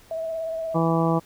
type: tone with vibrato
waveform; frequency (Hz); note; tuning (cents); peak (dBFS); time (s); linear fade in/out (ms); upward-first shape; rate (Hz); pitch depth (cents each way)
sine; 650; E5; -24; -26; 0.11-0.78; 2; triangle; 17; 27
type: harmonic tone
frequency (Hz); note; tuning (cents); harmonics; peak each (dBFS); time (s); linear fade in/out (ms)
164.81; E3; 0; 1 / 2 / 3 / 4 / 5 / 6 / 7; -22 / -25 / -27 / -28 / -29 / -30 / -30; 0.74-1.2; 20
effects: pink hiss -53 dBFS RMS until 1.25 s